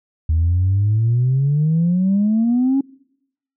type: exponential sweep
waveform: sine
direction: up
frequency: 77.78 to 277.2 Hz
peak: -12 dBFS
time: 0.29-2.81 s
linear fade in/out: 5 ms
effects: noise-tail reverb RT60 0.8 s tail -25 dB re dry + tanh soft clip ceiling -10 dBFS